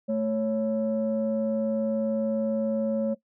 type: tone pair together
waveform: sine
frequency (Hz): 220 / 552.9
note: A3 / C#5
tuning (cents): 0 / -5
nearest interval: octave + major third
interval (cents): 1595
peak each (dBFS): -25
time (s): 0.08-3.15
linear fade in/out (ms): 20
effects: noise-tail reverb RT60 0.1 s tail -18 dB re dry + tanh soft clip ceiling -18 dBFS